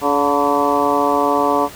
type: harmonic tone with a mistuned harmonic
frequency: 143.1 Hz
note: D3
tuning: 45 cents flat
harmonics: 2 / 3 / 4 / 5 / 6 / 7 / 8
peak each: -21 / -21 / -21 / -21 / -21 / -21 / -21 dBFS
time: 0.01-1.69 s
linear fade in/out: 50 ms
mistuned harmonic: 6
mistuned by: +68 cents
effects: pink hiss -36 dBFS RMS until 1.75 s + high-pass 60 Hz 12 dB/octave